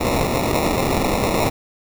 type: noise with sample-and-hold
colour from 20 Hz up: white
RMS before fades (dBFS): -19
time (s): 0-1.5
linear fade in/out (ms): 10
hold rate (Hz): 1575
effects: none